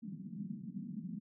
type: band-pass noise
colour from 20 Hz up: white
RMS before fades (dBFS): -44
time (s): 0.02-1.2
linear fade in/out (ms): 20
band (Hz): 160 to 230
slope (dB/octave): 48
effects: none